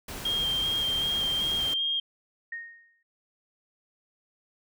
pink noise, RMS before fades -38 dBFS, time 0.08-1.74 s, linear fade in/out 5 ms
sine tone with vibrato, 3200 Hz, G7, 35 cents sharp, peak -25 dBFS, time 0.25-2 s, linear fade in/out 5 ms, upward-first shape square, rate 2.6 Hz, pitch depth 15 cents each way
sine tone with exponential decay, 1855 Hz, A#6, 9 cents flat, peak -31 dBFS, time 2.52-3.03 s, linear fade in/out 5 ms, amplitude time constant 110 ms
effects none

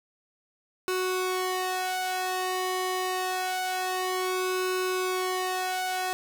sawtooth tone with flanger, 370 Hz, F#4, in tune, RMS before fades -29 dBFS, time 0.88-6.13 s, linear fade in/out 0 ms, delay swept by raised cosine 0.76 to 1.71 ms, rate 0.26 Hz, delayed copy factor +0.85, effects none

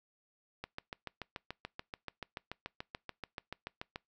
click train, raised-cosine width 0.3 ms, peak -24 dBFS, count 24, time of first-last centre 0.64-3.959 s, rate 6.93 Hz, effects noise-tail reverb RT60 0.2 s tail -25 dB re dry

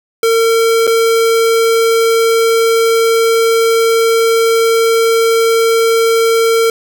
square tone with dropouts, 455.3 Hz, A#4, 41 cents flat, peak -9 dBFS, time 0.23-6.7 s, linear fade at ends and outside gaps 2 ms, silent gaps 0.869-0.875 s, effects none

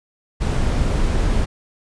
brown noise, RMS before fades -18 dBFS, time 0.4-1.46 s, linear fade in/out 20 ms, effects resampled to 22050 Hz

